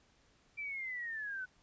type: linear sweep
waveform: sine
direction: down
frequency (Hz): 2355 to 1480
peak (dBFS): -38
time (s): 0.57-1.46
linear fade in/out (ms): 20
effects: pink hiss -69 dBFS RMS until 1.62 s + resampled to 16000 Hz